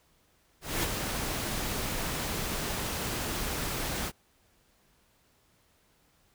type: noise with ADSR envelope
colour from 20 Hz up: pink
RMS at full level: -28 dBFS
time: 0.61-4.12 s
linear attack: 220 ms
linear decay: 34 ms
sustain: -5 dB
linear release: 51 ms
effects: pink hiss -67 dBFS RMS until 6.34 s